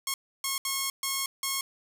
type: tone bursts at uneven times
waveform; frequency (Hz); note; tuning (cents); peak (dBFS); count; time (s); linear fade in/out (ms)
5% pulse; 1086; C#6; -36; -16; 5; 0.07-0.14 / 0.44-0.58 / 0.65-0.9 / 1.03-1.26 / 1.43-1.61; 2
effects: none